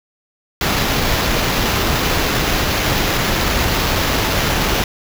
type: noise with sample-and-hold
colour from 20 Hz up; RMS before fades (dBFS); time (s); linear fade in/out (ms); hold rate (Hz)
pink; -17; 0.61-4.84; 2; 8820
effects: none